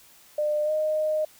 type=tone with pitch glide; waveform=sine; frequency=600 to 617.2 Hz; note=D5 to D#5; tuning=+37 to -14 cents; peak=-22 dBFS; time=0.38-1.25 s; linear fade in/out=5 ms; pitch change=+49 cents; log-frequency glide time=0.64-0.71 s; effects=white hiss -54 dBFS RMS until 1.39 s